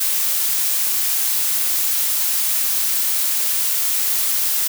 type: noise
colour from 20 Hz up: blue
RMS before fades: -19 dBFS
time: 0-4.68 s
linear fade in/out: 10 ms
effects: none